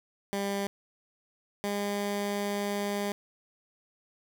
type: tone pair in turn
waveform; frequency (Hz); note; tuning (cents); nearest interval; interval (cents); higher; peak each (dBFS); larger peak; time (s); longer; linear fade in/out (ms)
15% pulse; 199.4 / 203.1; G3 / G#3; +30 / -38; unison; 32; second; -23; neither; 0.33-0.67 / 1.64-3.12; second; 0
effects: none